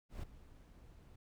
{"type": "noise with ADSR envelope", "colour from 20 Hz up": "brown", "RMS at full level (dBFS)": -42, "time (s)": [0.09, 1.16], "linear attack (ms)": 140, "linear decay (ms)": 8, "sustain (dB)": -16, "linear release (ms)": 6, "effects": []}